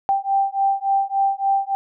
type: beating tone pair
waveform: sine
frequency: 784 / 787.5 Hz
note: G5 / G5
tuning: 0 / +8 cents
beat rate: 3.5 Hz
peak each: -20 dBFS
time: 0.09-1.75 s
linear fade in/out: 0 ms
effects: none